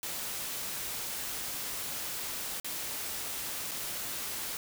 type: noise with dropouts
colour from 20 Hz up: white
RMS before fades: -37 dBFS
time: 0.03-4.57 s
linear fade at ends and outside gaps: 1 ms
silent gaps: 2.6-2.645 / 3.711-3.715 s
effects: none